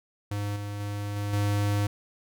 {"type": "tone with level steps", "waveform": "square", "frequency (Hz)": 102.4, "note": "G#2", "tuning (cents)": -24, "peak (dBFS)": [-29, -33, -31, -29, -24], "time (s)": [0.31, 1.87], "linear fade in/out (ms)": 5, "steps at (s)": [0.56, 0.8, 1.16, 1.33], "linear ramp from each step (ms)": 2, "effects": []}